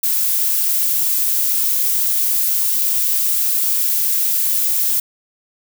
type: noise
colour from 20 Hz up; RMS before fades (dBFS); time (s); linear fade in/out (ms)
violet; -17; 0.03-5; 5
effects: none